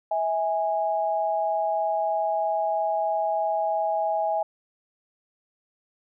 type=tone pair together; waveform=sine; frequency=649 / 825.9 Hz; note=E5 / G#5; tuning=-27 / -10 cents; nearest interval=major third; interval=417 cents; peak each=-25 dBFS; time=0.11-4.43 s; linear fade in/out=5 ms; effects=none